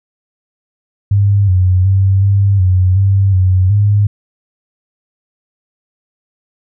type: tone with pitch steps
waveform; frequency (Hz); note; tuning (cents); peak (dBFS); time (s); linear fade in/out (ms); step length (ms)
sine; 100.6 / 91.9 / 96.7 / 99.3 / 92.2 / 97.9 / 92.8 / 102.8; G2 / F#2 / G2 / G2 / F#2 / G2 / F#2 / G#2; +45 / -11 / -23 / +23 / -6 / -2 / +6 / -17; -7; 1.11-4.07; 5; 370
effects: none